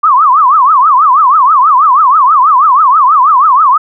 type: tone with vibrato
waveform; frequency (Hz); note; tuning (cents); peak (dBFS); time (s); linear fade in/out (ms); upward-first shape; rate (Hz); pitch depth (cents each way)
sine; 1135; C#6; +41; -3; 0.03-3.78; 10; triangle; 6.2; 280
effects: none